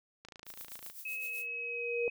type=click train; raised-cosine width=0.2 ms; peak=-31 dBFS; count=19; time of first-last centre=0.25-0.9 s; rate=27.7 Hz
type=noise with tremolo; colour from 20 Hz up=violet; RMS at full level=-45 dBFS; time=0.45-1.47 s; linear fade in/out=50 ms; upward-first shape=sine; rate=7.8 Hz; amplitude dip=70%
type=tone with pitch glide; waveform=sine; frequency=2569 to 2534 Hz; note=E7 to D#7; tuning=-45 to +31 cents; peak=-36 dBFS; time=1.05-2.1 s; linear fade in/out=5 ms; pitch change=-24 cents; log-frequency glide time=1.45-1.85 s
type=tone with exponential growth; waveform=sine; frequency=473.8 Hz; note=A#4; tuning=28 cents sharp; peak=-28 dBFS; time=1.06-2.08 s; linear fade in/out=1 ms; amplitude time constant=220 ms
effects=none